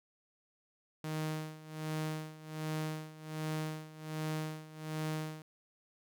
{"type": "tone with tremolo", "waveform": "sawtooth", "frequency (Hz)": 155.9, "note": "D#3", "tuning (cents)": 4, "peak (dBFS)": -30, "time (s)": [1.04, 5.42], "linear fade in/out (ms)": 2, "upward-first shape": "sine", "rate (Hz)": 1.3, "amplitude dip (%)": 85, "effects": []}